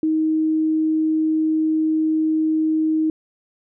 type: tone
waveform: sine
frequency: 314.6 Hz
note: D#4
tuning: 19 cents sharp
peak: -16 dBFS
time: 0.03-3.1 s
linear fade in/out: 2 ms
effects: none